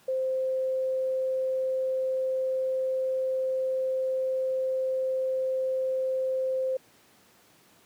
sine tone, 522 Hz, C5, 4 cents flat, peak -25 dBFS, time 0.08-6.77 s, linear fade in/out 5 ms, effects pink hiss -59 dBFS RMS until 7.85 s + high-pass 150 Hz 12 dB/octave

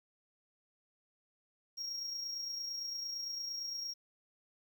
triangle tone with amplitude modulation, 5588 Hz, F8, in tune, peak -35 dBFS, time 1.77-3.94 s, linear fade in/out 20 ms, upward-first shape sine, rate 28.8 Hz, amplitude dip 40%, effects 11-bit

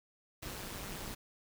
pink noise with amplitude modulation, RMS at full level -40 dBFS, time 0.42-1.15 s, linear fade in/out 10 ms, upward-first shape sine, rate 198 Hz, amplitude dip 75%, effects none

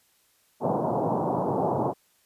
white band-pass noise, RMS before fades -26 dBFS, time 0.6-1.94 s, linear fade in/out 50 ms, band 110 to 940 Hz, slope 48 dB/octave, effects white hiss -65 dBFS RMS until 2.25 s + resampled to 32000 Hz

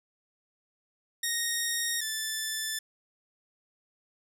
10% pulse tone pair in turn, 1864.7 / 1755.5 Hz, A#6 / A6, 0 / -4 cents, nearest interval minor second, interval 104 cents, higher first, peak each -19 / -22 dBFS, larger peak first, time 1.23-2.01 / 2.01-2.79 s, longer neither, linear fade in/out 5 ms, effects none

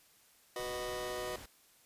sawtooth chord, B major, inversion second, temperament just, 370.4 / 493.9 / 617.4 Hz, F#4 / B4 / D#5, +2 / 0 / -14 cents, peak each -38 dBFS, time 0.56-1.36 s, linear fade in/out 2 ms
pink noise, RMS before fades -50 dBFS, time 0.59-1.46 s, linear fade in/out 5 ms
effects white hiss -65 dBFS RMS until 1.85 s + resampled to 32000 Hz

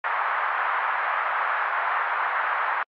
white band-pass noise, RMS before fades -25 dBFS, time 0.04-2.83 s, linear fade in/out 2 ms, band 840 to 1600 Hz, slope 24 dB/octave, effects low-pass 3000 Hz 12 dB/octave + AAC 48 kbps

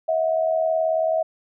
sine tone pair together, 642.3 / 721 Hz, E5 / F#5, -45 / -45 cents, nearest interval major second, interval 200 cents, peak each -19 / -26 dBFS, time 0.08-1.23 s, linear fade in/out 10 ms, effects none

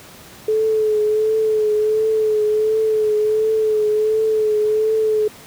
sine tone with vibrato, 431.5 Hz, A4, 34 cents flat, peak -14 dBFS, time 0.48-5.28 s, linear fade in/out 5 ms, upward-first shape triangle, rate 1.4 Hz, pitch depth 35 cents each way, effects pink hiss -41 dBFS RMS until 5.46 s + high-pass 80 Hz 12 dB/octave

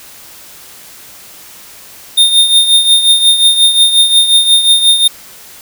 square tone with tremolo, 3645 Hz, A#7, 40 cents flat, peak -3 dBFS, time 2.17-5.08 s, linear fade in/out 10 ms, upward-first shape triangle, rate 5.6 Hz, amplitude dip 70%, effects white hiss -35 dBFS RMS until 5.61 s

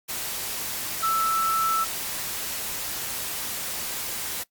sine tone in noise, 1320 Hz, E6, 2 cents sharp, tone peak -21 dBFS, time 1.02-1.85 s, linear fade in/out 20 ms, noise white, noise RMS -31 dBFS, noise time 0.08-4.44 s, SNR +7 dB, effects noise-tail reverb RT60 0.1 s tail -19 dB re dry + Opus 48 kbps

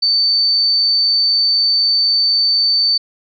sine tone, 4552 Hz, C#8, 45 cents sharp, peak -11 dBFS, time 0.02-2.98 s, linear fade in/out 10 ms, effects none

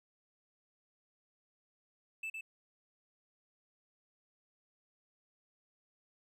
triangle tone with echo, 2637 Hz, E7, in tune, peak -36 dBFS, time 2.23-2.3 s, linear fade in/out 5 ms, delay 110 ms, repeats 1, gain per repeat -3 dB, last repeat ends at 2.41 s, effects none

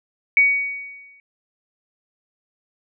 sine tone with exponential decay, 2250 Hz, C#7, 25 cents sharp, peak -9 dBFS, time 0.37-1.2 s, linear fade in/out 1 ms, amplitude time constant 180 ms, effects none

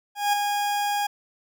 40% pulse tone with ADSR envelope, 820 Hz, G#5, 22 cents flat, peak -17 dBFS, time 0.15-1.07 s, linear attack 180 ms, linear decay 8 ms, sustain -5 dB, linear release 8 ms, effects none

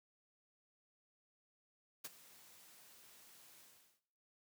white noise with ADSR envelope, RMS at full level -44 dBFS, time 2.04-4.01 s, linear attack 10 ms, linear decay 32 ms, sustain -18 dB, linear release 410 ms, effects noise-tail reverb RT60 0.7 s tail -17 dB re dry + high-pass 100 Hz 12 dB/octave

